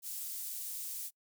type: high-pass noise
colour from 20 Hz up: pink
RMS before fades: -41 dBFS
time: 0.02-1.11 s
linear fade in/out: 50 ms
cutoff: 9800 Hz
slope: 12 dB/octave
effects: noise-tail reverb RT60 0.1 s tail -26 dB re dry